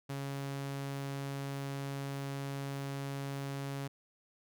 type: tone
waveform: sawtooth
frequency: 138.59 Hz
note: C#3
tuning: in tune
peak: -33 dBFS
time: 0.09-3.88 s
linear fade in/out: 10 ms
effects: none